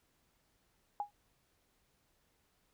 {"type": "tone with exponential decay", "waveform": "sine", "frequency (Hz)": 822, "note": "G#5", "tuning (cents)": -18, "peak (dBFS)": -30, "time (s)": [1, 1.11], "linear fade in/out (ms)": 1, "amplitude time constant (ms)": 23, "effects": ["pink hiss -75 dBFS RMS until 2.73 s"]}